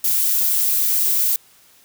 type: noise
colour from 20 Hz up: violet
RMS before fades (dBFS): -18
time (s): 0.04-1.36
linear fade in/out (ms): 2
effects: white hiss -52 dBFS RMS until 1.84 s